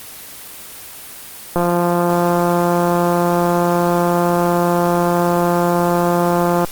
click train, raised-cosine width 1 ms, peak -3 dBFS, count 886, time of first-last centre 1.56-6.646 s, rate 174 Hz, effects white hiss -34 dBFS RMS until 6.71 s + Opus 24 kbps

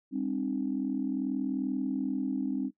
sine tone cluster, 201.8 / 264 / 304.5 Hz, G#3 / C4 / D#4, -49 / +16 / -37 cents, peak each -35 / -30 / -34 dBFS, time 0.11-2.71 s, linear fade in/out 50 ms, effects noise-tail reverb RT60 0.1 s tail -19 dB re dry + tanh soft clip ceiling -19 dBFS

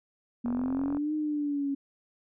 sine exponential two-way sweep, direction up then down, 236.3 to 307.8 to 275.9 Hz, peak -27 dBFS, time 0.44-1.75 s, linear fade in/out 10 ms, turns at 1.14 s
click train, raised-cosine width 1 ms, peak -25 dBFS, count 24, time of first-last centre 0.46-0.97 s, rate 45.1 Hz
effects none

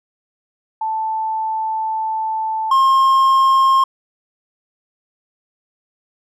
sine / triangle tone pair in turn, 880 / 1068 Hz, A5 / C6, 0 / +35 cents, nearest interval minor third, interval 335 cents, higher second, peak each -18 / -8 dBFS, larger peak second, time 0.81-2.71 / 2.71-3.84 s, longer first, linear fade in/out 5 ms, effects none

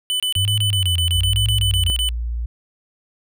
square tone bursts, 3000 Hz, F#7, 23 cents sharp, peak -19 dBFS, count 16, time 0.1-2.089 s, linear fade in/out 0 ms, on 99 ms, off 27 ms
sine tone with vibrato, 95 Hz, F#2, 46 cents sharp, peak -18 dBFS, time 0.36-1.9 s, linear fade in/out 0 ms, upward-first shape sine, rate 1.1 Hz, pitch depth 190 cents each way
sine tone, 58.27 Hz, A#1, in tune, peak -21 dBFS, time 1.15-2.46 s, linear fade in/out 5 ms
effects none

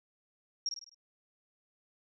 sine tone with echo, 5588 Hz, F8, in tune, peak -29 dBFS, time 0.66-0.69 s, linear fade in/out 2 ms, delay 51 ms, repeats 5, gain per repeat -6 dB, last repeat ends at 0.945 s, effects none

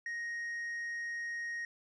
sine tone with tanh clipping, 1872 Hz, A#6, 7 cents sharp, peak -37 dBFS, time 0.06-1.65 s, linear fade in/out 2 ms, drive 3 dB, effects none

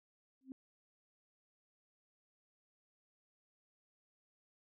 sine tone with exponential growth, 263.5 Hz, C4, 12 cents sharp, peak -40 dBFS, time 0.41-0.52 s, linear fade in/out 1 ms, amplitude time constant 23 ms, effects none

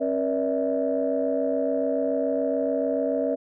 sine tone cluster, 269.7 / 479.3 / 579 / 646 Hz, C#4 / A#4 / D5 / E5, -47 / +48 / -25 / -35 cents, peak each -27 dBFS, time 0-3.36 s, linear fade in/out 20 ms, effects tanh soft clip ceiling -13 dBFS

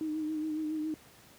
sine tone with vibrato, 310 Hz, D#4, 6 cents flat, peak -31 dBFS, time 0.01-0.94 s, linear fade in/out 0 ms, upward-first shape sine, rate 7.2 Hz, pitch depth 34 cents each way, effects pink hiss -57 dBFS RMS until 1.38 s + high-pass 80 Hz 12 dB/octave

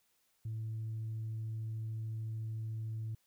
sine tone, 110.8 Hz, A2, 13 cents sharp, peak -35 dBFS, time 0.45-3.15 s, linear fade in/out 5 ms, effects tanh soft clip ceiling -34 dBFS + white hiss -75 dBFS RMS until 3.26 s

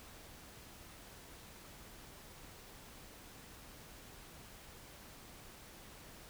silence, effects pink hiss -55 dBFS RMS until 6.29 s

